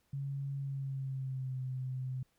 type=tone with pitch glide; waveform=sine; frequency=138.59 to 129.31 Hz; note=C#3 to C3; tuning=0 to -20 cents; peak=-35 dBFS; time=0.13-2.23 s; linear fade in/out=5 ms; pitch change=-120 cents; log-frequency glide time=0.58-1.59 s; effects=pink hiss -75 dBFS RMS until 2.38 s